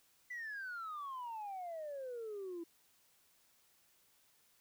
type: exponential sweep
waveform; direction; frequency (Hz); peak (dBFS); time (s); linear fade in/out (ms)
sine; down; 2005 to 329.6; -40; 0.3-2.64; 10
effects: tanh soft clip ceiling -39 dBFS + white hiss -71 dBFS RMS until 4.6 s